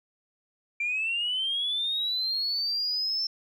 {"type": "linear sweep", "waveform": "sine", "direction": "up", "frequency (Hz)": [2349, 5360], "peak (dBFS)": -25, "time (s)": [0.8, 3.27], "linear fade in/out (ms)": 5, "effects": ["tanh soft clip ceiling -21 dBFS"]}